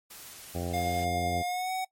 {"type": "noise", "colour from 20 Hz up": "white", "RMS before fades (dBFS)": -46, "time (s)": [0.1, 1.05], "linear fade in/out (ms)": 10}
{"type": "harmonic tone", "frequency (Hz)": 87.2, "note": "F2", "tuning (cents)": -2, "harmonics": [1, 2, 3, 4, 5, 6, 7, 8, 9], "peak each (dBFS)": [-34, -37, -39, -40, -41, -42, -42, -43, -44], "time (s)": [0.54, 1.43], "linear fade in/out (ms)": 20}
{"type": "tone with pitch glide", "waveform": "square", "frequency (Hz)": [708, 749.2], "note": ["F5", "F#5"], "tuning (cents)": [23, 21], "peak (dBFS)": -30, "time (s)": [0.73, 1.85], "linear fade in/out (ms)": 10, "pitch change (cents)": 98, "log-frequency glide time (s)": [1.42, 1.72]}
{"effects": ["noise-tail reverb RT60 0.1 s tail -21 dB re dry", "MP3 64 kbps"]}